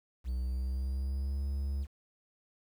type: tone with pitch glide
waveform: triangle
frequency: 62.4 to 69.24 Hz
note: B1 to C#2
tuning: +19 to -1 cents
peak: -29 dBFS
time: 0.24-1.87 s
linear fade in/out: 50 ms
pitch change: +180 cents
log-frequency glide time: 0.34-1.42 s
effects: 10-bit